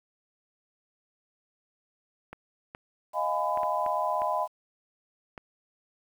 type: clicks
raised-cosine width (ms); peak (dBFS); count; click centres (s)
0.5; -25; 7; 2.33 / 2.749 / 3.574 / 3.633 / 3.863 / 4.219 / 5.378
type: chord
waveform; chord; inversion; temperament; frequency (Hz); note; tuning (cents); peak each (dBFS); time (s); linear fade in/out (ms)
sine; F half-diminished seventh; third; equal with one note detuned; 622.3 / 698.5 / 830.6 / 1003.9; Eb5 / F5 / Ab5 / Cb6; 0 / 0 / 0 / +28; -31 / -32 / -33 / -29; 3.13-4.48; 50
effects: 9-bit